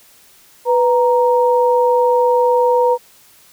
sine tone pair together, 494.8 / 934 Hz, B4 / A#5, +3 / +3 cents, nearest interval major seventh, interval 1100 cents, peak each -12 / -15 dBFS, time 0.65-2.98 s, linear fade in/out 50 ms, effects white hiss -48 dBFS RMS until 3.52 s

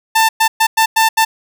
sawtooth tone bursts at uneven times, 891 Hz, A5, 22 cents sharp, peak -5 dBFS, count 6, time 0.15-0.29 / 0.4-0.48 / 0.6-0.67 / 0.77-0.86 / 0.96-1.09 / 1.17-1.25 s, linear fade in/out 10 ms, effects none

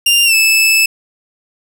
sawtooth tone with pitch glide, 2794 to 2622 Hz, F7 to E7, 0 to -10 cents, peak -5 dBFS, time 0.06-0.86 s, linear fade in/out 5 ms, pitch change -110 cents, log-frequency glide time 0.25-0.34 s, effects none

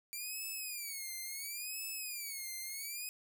5% pulse tone with vibrato, 2334 Hz, D7, 11 cents flat, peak -31 dBFS, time 0.13-3.09 s, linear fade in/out 0 ms, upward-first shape sine, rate 0.72 Hz, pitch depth 190 cents each way, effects none

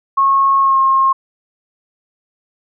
sine tone with pitch glide, 1091 to 1072.3 Hz, C#6 to C6, -28 to +42 cents, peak -9 dBFS, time 0.17-1.13 s, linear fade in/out 10 ms, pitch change -30 cents, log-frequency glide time 0.61-0.78 s, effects none

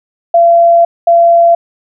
sine tone pair in turn, 681 / 681 Hz, F5 / F5, -44 / -44 cents, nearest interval unison, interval 0 cents, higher neither, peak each -3 dBFS, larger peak neither, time 0.34-0.85 / 1.07-1.55 s, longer first, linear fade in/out 5 ms, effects none

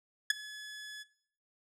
sawtooth tone with ADSR envelope, 1705 Hz, G#6, 45 cents sharp, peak -17 dBFS, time 0.3-1.04 s, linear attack 4 ms, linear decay 13 ms, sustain -22 dB, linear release 23 ms, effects noise-tail reverb RT60 0.6 s tail -18 dB re dry + low-pass 9000 Hz 12 dB/octave

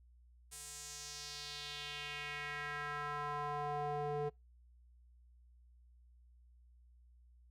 square tone with band-pass filter sweep, 146.83 Hz, D3, in tune, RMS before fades -42 dBFS, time 0.51-4.3 s, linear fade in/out 20 ms, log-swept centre 9100 to 510 Hz, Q 2.3, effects noise-tail reverb RT60 0.2 s tail -26 dB re dry + added 60 Hz sine -61 dBFS peak until 7.5 s

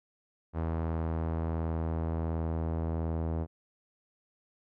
sawtooth tone with low-pass filter sweep, 81.4 Hz, E2, 21 cents flat, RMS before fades -32 dBFS, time 0.53-3.47 s, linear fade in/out 50 ms, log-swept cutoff 1100 to 720 Hz, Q 0.99, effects none

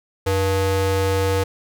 square ring-modulated tone, 196 Hz, G3, in tune, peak -15 dBFS, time 0.26-1.44 s, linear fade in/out 10 ms, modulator 286 Hz, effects none

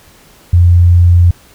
sine tone, 87.31 Hz, F2, in tune, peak -3 dBFS, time 0.53-1.31 s, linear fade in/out 5 ms, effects pink hiss -43 dBFS RMS until 1.54 s

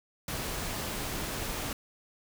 pink noise, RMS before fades -35 dBFS, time 0.28-1.73 s, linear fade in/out 2 ms, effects none

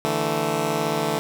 10% pulse chord, D suspended second, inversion none, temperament just, 146.83 / 165.19 / 220.2 Hz, D3 / E3 / A3, 0 / +4 / +2 cents, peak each -19 dBFS, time 0.05-1.19 s, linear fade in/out 0 ms, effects none

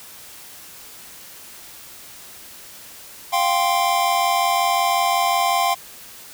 square chord, F suspended second, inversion none, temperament equal, 698.5 / 784 / 1046.5 Hz, F5 / G5 / C6, 0 / 0 / 0 cents, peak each -22 dBFS, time 3.32-5.75 s, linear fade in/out 20 ms, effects white hiss -41 dBFS RMS until 6.33 s

